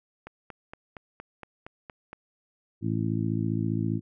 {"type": "click train", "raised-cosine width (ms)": 0.5, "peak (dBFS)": -25, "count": 9, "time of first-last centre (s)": [0.27, 2.13], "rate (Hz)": 4.3}
{"type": "harmonic tone", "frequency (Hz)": 55, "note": "A1", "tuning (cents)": 0, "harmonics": [2, 3, 4, 5, 6], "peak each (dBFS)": [-29, -31, -32, -33, -34], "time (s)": [2.81, 4.01], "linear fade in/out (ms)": 50}
{"effects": []}